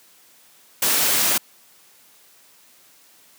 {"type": "noise", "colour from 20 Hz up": "white", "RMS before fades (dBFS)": -19, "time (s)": [0.82, 1.38], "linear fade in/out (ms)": 5, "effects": ["white hiss -53 dBFS RMS until 3.38 s", "high-pass 150 Hz 12 dB/octave"]}